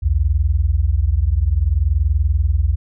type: tone pair together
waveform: sine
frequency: 61.74 / 82.28 Hz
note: B1 / E2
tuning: 0 / -3 cents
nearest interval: perfect fourth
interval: 497 cents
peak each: -16 dBFS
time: 0.02-2.76 s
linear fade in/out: 20 ms
effects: none